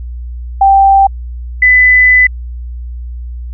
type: tone pair in turn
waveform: sine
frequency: 784 / 2002 Hz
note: G5 / B6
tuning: 0 / +23 cents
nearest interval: octave + major third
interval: 1623 cents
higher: second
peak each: -3 dBFS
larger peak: neither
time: 0.61-1.07 / 1.62-2.27 s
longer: second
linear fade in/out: 5 ms
effects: added 60 Hz sine -20 dBFS peak until 3.53 s